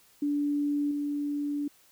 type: tone with level steps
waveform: sine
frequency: 290 Hz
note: D4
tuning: 22 cents flat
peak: -25 / -28 dBFS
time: 0.22-1.68 s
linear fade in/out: 5 ms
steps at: 0.91 s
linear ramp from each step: 2 ms
effects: white hiss -61 dBFS RMS until 1.91 s